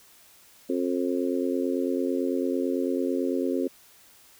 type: harmonic tone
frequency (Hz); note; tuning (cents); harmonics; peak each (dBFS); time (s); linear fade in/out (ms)
89; F2; +33; 3 / 4 / 5 / 6; -27 / -29 / -31 / -33; 0.69-3.68; 10
effects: white hiss -55 dBFS RMS until 4.39 s